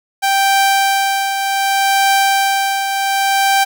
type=tone with tremolo; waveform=sawtooth; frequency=784 Hz; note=G5; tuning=in tune; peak=-6 dBFS; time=0.22-3.65 s; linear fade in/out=20 ms; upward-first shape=triangle; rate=0.66 Hz; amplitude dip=55%; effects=none